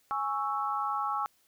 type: chord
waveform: sine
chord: C# minor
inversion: second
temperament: equal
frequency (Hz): 830.6 / 1108.7 / 1318.5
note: G#5 / C#6 / E6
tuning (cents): 0 / 0 / 0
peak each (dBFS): -33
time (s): 0.11-1.26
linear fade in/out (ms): 0
effects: white hiss -68 dBFS RMS until 1.47 s